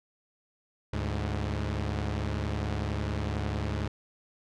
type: tone pair together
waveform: sawtooth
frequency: 73.22 / 104.4 Hz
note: D2 / G#2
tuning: -5 / +10 cents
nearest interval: tritone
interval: 615 cents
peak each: -28 dBFS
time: 0.93-3.88 s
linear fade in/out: 5 ms
effects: low-pass 5000 Hz 12 dB/octave